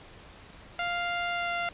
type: tone with pitch glide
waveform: 15% pulse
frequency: 698.5 to 694.1 Hz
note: F5 to F5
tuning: 0 to -11 cents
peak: -22 dBFS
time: 0.79-1.69 s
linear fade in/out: 2 ms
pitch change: -11 cents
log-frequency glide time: 1.32-1.5 s
effects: pink hiss -50 dBFS RMS until 1.73 s + resampled to 8000 Hz